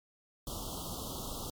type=band-stop noise; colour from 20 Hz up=pink; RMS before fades=-40 dBFS; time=0.47-1.5 s; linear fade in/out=2 ms; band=1300 to 3000 Hz; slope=96 dB/octave; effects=MP3 96 kbps